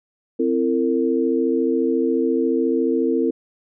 sine tone cluster, 261.1 / 335.3 / 454.6 Hz, C4 / E4 / A#4, -3 / +30 / -43 cents, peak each -21 dBFS, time 0.39-3.31 s, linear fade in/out 10 ms, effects none

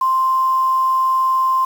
sine tone with quantisation, 1046.5 Hz, C6, in tune, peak -13 dBFS, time 0.01-1.65 s, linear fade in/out 5 ms, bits 6, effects none

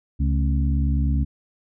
harmonic tone with a mistuned harmonic, 69.3 Hz, C#2, in tune, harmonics 1 / 2 / 3 / 4, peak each -19 / -25 / -29 / -31 dBFS, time 0.19-1.25 s, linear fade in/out 20 ms, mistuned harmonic 3, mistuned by +86 cents, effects none

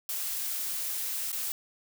blue noise with dropouts, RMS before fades -33 dBFS, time 0.09-1.52 s, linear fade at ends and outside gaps 1 ms, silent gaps 1.318-1.328 s, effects none

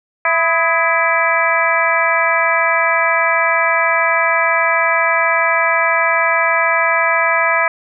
harmonic tone with a mistuned harmonic, 332.1 Hz, E4, 13 cents sharp, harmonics 2 / 3 / 4 / 5 / 6 / 7, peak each -19 / -19 / -19 / -19 / -19 / -19 dBFS, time 0.25-7.68 s, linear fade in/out 2 ms, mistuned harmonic 4, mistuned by -78 cents, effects none

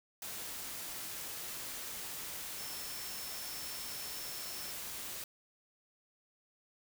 sine tone in noise, 5350 Hz, E8, 25 cents sharp, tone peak -48 dBFS, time 2.58-4.71 s, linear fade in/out 2 ms, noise white, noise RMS -43 dBFS, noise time 0.22-5.24 s, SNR -8 dB, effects none

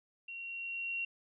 sine tone with level ramp, 2744 Hz, F7, 31 cents flat, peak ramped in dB -42 to -33 dBFS, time 0.28-1.05 s, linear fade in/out 5 ms, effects none

